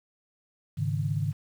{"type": "chord", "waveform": "sine", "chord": "Ab suspended fourth", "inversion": "none", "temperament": "just", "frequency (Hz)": [103.83, 138.43, 155.74], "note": ["Ab2", "Db3", "Eb3"], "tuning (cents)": [0, -2, 2], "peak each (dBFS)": -30, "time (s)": [0.77, 1.33], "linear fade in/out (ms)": 20, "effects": ["9-bit"]}